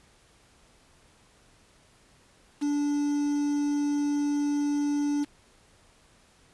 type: tone with quantisation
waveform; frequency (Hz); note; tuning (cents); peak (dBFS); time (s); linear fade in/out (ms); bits
triangle; 290.1; D4; -21; -22; 2.61-5.25; 20; 7
effects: pink hiss -60 dBFS RMS until 6.53 s + resampled to 24000 Hz